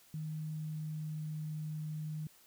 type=tone with pitch glide; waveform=sine; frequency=155.56 to 154.22 Hz; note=D#3 to D#3; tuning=0 to -15 cents; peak=-37 dBFS; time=0.14-2.27 s; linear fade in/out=2 ms; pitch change=-15 cents; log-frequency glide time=0.3-1.34 s; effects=white hiss -63 dBFS RMS until 2.46 s